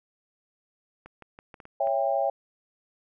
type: clicks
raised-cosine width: 0.5 ms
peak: -30 dBFS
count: 7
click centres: 1.06 / 1.223 / 1.389 / 1.542 / 1.602 / 1.654 / 1.872 s
type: chord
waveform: sine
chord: C# diminished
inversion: none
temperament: just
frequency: 554.4 / 665.2 / 798.3 Hz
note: C#5 / E5 / G5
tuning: 0 / +16 / +31 cents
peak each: -27 dBFS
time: 1.8-2.3 s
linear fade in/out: 5 ms
effects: none